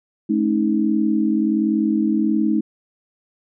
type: tone cluster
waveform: sine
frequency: 214.8 / 274.1 / 315.5 Hz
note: A3 / C#4 / D#4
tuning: -41 / -19 / +24 cents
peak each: -19 / -24 / -19 dBFS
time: 0.29-2.61 s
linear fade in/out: 10 ms
effects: none